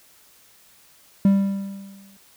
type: tone with exponential decay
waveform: triangle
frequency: 196.8 Hz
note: G3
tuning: 7 cents sharp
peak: -9 dBFS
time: 1.25-2.17 s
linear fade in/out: 2 ms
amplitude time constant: 200 ms
effects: white hiss -54 dBFS RMS until 2.36 s